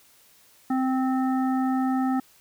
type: harmonic tone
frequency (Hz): 260.6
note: C4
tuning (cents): -7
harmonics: 1 / 3 / 5 / 7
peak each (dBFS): -22 / -29 / -35 / -42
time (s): 0.7-2.2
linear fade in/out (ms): 5
effects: white hiss -57 dBFS RMS until 2.4 s